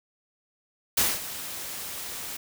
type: noise with ADSR envelope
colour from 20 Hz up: white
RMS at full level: -21 dBFS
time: 0.97-2.37 s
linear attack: 8 ms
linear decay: 210 ms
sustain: -15 dB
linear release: 6 ms
effects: none